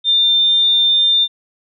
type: tone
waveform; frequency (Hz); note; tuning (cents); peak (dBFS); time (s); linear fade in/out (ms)
sine; 3601; A7; +39; -10; 0.04-1.28; 50
effects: none